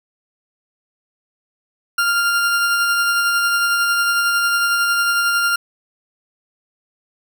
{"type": "tone with tremolo", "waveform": "40% pulse", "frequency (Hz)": 1396.9, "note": "F6", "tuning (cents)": 0, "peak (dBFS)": -13, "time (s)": [1.98, 5.56], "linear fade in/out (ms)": 5, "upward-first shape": "sine", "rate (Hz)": 11, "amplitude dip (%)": 25, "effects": []}